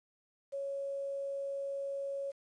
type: tone with quantisation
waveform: sine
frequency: 554.4 Hz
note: C#5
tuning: in tune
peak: -35 dBFS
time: 0.52-2.32 s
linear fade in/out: 20 ms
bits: 10
effects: resampled to 22050 Hz